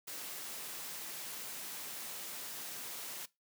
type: noise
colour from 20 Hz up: white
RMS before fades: -44 dBFS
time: 0.07-3.26 s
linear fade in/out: 10 ms
effects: noise-tail reverb RT60 0.2 s tail -20 dB re dry + high-pass 150 Hz 12 dB/octave